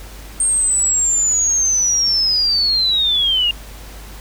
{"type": "linear sweep", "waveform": "sine", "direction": "down", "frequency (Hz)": [8630, 2794], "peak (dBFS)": -13, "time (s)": [0.4, 3.51], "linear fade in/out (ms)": 2, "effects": ["added 50 Hz sine -34 dBFS peak until 4.2 s", "pink hiss -39 dBFS RMS until 4.2 s"]}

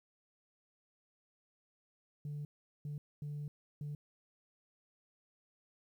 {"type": "tone bursts at uneven times", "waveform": "sine", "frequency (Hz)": 146.83, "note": "D3", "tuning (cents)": 0, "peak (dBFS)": -37, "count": 4, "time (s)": [[2.25, 2.45], [2.85, 2.98], [3.22, 3.48], [3.81, 3.95]], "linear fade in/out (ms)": 2, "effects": ["tanh soft clip ceiling -37 dBFS", "12-bit"]}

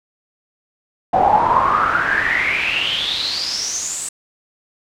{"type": "noise with band-pass filter sweep", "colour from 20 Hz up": "brown", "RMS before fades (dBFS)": -18, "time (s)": [1.13, 4.09], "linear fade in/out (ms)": 5, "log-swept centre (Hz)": [710, 8200], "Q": 9.8, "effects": []}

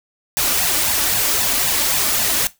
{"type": "noise with flanger", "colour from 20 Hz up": "white", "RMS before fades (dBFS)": -18, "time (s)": [0.37, 2.47], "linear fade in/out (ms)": 0, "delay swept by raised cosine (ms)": [1.1, 3.5], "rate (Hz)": 3.8, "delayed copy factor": 0.65, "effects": ["noise-tail reverb RT60 0.2 s tail -17 dB re dry"]}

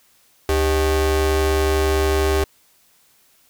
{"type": "ring-modulated tone", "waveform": "40% pulse", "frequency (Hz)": 233.1, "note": "A#3", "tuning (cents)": 0, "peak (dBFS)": -12, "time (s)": [0.49, 2.44], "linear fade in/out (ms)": 2, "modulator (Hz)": 162, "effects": ["white hiss -57 dBFS RMS until 3.49 s"]}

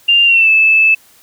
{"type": "tone with pitch glide", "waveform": "sine", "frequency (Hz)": [2794, 2622], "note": ["F7", "E7"], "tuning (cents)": [0, -10], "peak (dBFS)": -6, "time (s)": [0.08, 0.95], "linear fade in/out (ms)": 10, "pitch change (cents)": -110, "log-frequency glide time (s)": [0.25, 0.49], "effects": ["white hiss -47 dBFS RMS until 1.22 s"]}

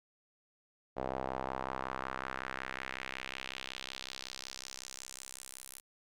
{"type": "tone with band-pass filter sweep", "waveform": "sawtooth", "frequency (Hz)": 65.41, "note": "C2", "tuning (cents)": 0, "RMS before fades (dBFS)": -42, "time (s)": [0.96, 5.81], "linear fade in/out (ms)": 20, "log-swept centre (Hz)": [640, 11000], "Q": 1.8, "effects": []}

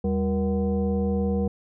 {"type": "tone with frequency modulation", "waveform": "sine", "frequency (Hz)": 197.1, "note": "G3", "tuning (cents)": 10, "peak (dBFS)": -21, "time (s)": [0.04, 1.48], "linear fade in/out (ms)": 5, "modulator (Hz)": 277, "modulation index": 1.1, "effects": []}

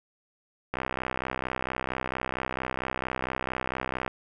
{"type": "click train", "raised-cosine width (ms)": 0.5, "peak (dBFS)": -14, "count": 216, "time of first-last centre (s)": [0.74, 4.079], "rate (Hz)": 64.4, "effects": []}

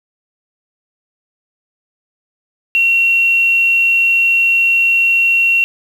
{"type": "tone with quantisation", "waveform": "sine", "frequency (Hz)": 2733, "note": "F7", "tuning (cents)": -38, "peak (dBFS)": -9, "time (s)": [2.75, 5.64], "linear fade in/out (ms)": 0, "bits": 6, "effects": []}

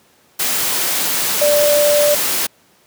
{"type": "tone in noise", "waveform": "sine", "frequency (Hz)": 587.3, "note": "D5", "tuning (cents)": 0, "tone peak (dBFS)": -11, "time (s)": [1.41, 2.15], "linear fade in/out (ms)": 10, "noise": "white", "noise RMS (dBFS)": -18, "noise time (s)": [0.39, 2.47], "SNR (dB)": 4, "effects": ["pink hiss -53 dBFS RMS until 2.86 s", "high-pass 150 Hz 12 dB/octave"]}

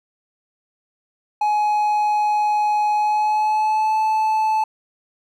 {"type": "tone with pitch glide", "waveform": "triangle", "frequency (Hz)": [841, 870.7], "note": ["G#5", "A5"], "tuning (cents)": [22, -18], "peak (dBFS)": -14, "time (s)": [1.41, 4.64], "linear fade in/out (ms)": 5, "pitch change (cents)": 60, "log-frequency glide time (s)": [2.94, 3.98], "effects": []}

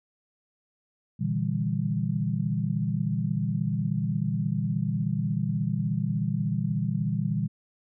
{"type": "chord", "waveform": "sine", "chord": "E half-diminished seventh", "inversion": "second", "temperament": "just", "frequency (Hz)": [118.67, 148.33, 164.81, 197.78], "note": ["Bb2", "D3", "E3", "G3"], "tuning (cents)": [31, 18, 0, 16], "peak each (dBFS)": -30, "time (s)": [1.19, 7.48], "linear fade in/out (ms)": 20, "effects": []}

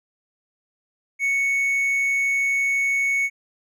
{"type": "tone", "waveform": "triangle", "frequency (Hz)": 2217, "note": "C#7", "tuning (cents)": 0, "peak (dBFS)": -17, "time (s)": [1.19, 3.3], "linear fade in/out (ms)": 50, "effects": []}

